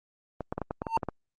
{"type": "clicks", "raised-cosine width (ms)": 1, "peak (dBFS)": -17, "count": 10, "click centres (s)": [0.407, 0.525, 0.58, 0.617, 0.709, 0.819, 0.868, 0.974, 1.032, 1.087]}
{"type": "tone with exponential growth", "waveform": "triangle", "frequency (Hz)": 906, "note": "A#5", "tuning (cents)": -50, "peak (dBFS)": -17, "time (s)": [0.83, 0.97], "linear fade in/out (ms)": 2, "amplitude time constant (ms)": 29}
{"effects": ["Opus 32 kbps"]}